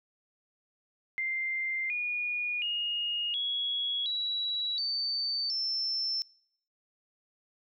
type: tone with pitch steps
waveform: sine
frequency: 2093 / 2446 / 2859 / 3342 / 3906 / 4565 / 5335 Hz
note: C7 / D#7 / F7 / G#7 / B7 / D8 / E8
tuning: 0 / -30 / +40 / +10 / -20 / -50 / +20 cents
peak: -29 dBFS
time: 1.18-6.22 s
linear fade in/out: 0 ms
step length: 720 ms
effects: noise-tail reverb RT60 0.7 s tail -25 dB re dry